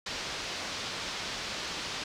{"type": "low-pass noise", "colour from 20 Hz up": "white", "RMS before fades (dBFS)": -37, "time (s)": [0.06, 2.04], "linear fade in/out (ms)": 5, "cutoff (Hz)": 5400, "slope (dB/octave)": 24, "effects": []}